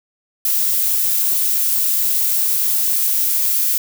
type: noise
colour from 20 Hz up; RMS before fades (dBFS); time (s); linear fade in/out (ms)
violet; -17; 0.45-3.78; 2
effects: none